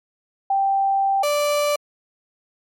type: tone pair in turn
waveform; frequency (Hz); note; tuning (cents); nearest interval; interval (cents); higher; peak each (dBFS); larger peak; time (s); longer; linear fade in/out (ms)
sine / 35% pulse; 784 / 586.3; G5 / D5; 0 / -3; perfect fourth; 503; first; -16; neither; 0.5-1.23 / 1.23-1.76; first; 5
effects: MP3 64 kbps